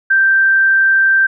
sine tone, 1568 Hz, G6, in tune, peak -8 dBFS, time 0.1-1.27 s, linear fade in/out 10 ms, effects none

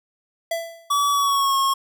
square tone with exponential decay, 667 Hz, E5, 20 cents sharp, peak -21 dBFS, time 0.51-0.97 s, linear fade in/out 5 ms, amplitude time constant 99 ms
square tone with pitch glide, 1143 to 1087.6 Hz, D6 to C#6, -47 to -33 cents, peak -18 dBFS, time 0.9-1.74 s, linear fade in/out 10 ms, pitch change -86 cents, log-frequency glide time 1.11-1.56 s
effects none

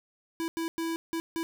square tone bursts at uneven times, 329.6 Hz, E4, in tune, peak -30 dBFS, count 5, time 0.4-0.48 / 0.57-0.68 / 0.78-0.96 / 1.13-1.2 / 1.36-1.43 s, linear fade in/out 0 ms, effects none

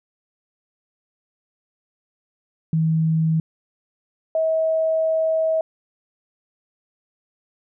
sine tone pair in turn, 160.4 / 641.6 Hz, E3 / E5, -47 / -47 cents, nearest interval 2 octaves, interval 2400 cents, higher second, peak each -16 / -17 dBFS, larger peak first, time 2.73-3.4 / 4.35-5.61 s, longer second, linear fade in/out 2 ms, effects none

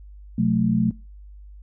sine tone cluster, 124.9 / 181.6 / 219 Hz, B2 / F#3 / A3, +20 / -32 / -8 cents, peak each -25 / -21 / -20 dBFS, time 0.38-0.91 s, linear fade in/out 5 ms, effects noise-tail reverb RT60 0.3 s tail -23 dB re dry + added 50 Hz sine -40 dBFS peak until 1.62 s

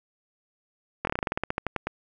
slowing click train, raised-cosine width 0.5 ms, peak -11 dBFS, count 16, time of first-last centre 1.05-1.87 s, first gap 22 ms, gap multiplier 1.12, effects none

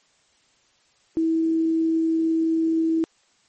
sine tone with quantisation, 324.7 Hz, E4, 26 cents flat, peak -18 dBFS, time 1.17-3.04 s, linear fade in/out 0 ms, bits 8, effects white hiss -62 dBFS RMS until 3.48 s + MP3 32 kbps

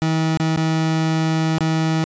30% pulse tone with dropouts, 160 Hz, D#3, 49 cents sharp, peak -14 dBFS, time 0.02-2.04 s, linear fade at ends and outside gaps 0 ms, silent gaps 0.372-0.399 / 0.562-0.573 / 1.583-1.607 s, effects resampled to 16000 Hz

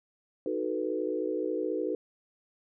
sine chord, B dominant seventh, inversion first, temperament equal, 311.1 / 370 / 440 / 493.9 Hz, D#4 / F#4 / A4 / B4, 0 / 0 / 0 / 0 cents, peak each -34 dBFS, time 0.46-1.95 s, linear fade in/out 2 ms, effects none

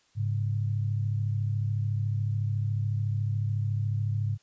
sine tone pair together, 104.67 / 138.59 Hz, G#2 / C#3, +14 / 0 cents, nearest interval perfect fourth, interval 486 cents, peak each -26 / -33 dBFS, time 0.15-4.38 s, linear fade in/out 50 ms, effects white hiss -66 dBFS RMS until 4.42 s + resampled to 16000 Hz

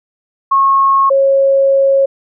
sine tone pair in turn, 1090 / 546 Hz, C#6 / C#5, -29 / -26 cents, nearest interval octave, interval 1197 cents, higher first, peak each -7 dBFS, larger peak neither, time 0.51-1.1 / 1.1-2.06 s, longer second, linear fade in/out 10 ms, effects none

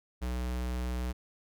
square tone, 61.74 Hz, B1, in tune, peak -32 dBFS, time 0.21-1.13 s, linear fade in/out 20 ms, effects none

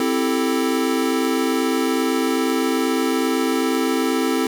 square chord, A minor seventh, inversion first, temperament equal, 261.6 / 329.6 / 392 / 440 Hz, C4 / E4 / G4 / A4, 0 / 0 / 0 / 0 cents, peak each -22 / -24 / -28 / -25 dBFS, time 0-4.47 s, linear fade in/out 2 ms, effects none

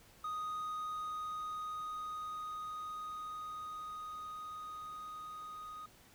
triangle tone with level ramp, 1244.5 Hz, D#6, in tune, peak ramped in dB -35 to -43 dBFS, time 0.24-5.86 s, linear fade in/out 5 ms, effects pink hiss -62 dBFS RMS until 6.14 s

